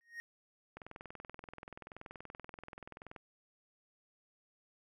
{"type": "tone with exponential growth", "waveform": "triangle", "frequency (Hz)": 1864.7, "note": "A#6", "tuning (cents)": 0, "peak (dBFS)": -37, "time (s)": [0.01, 0.2], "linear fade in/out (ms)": 0, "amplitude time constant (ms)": 40}
{"type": "click train", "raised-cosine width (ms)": 0.5, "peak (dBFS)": -32, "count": 51, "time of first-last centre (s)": [0.77, 3.162], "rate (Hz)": 20.9}
{"effects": []}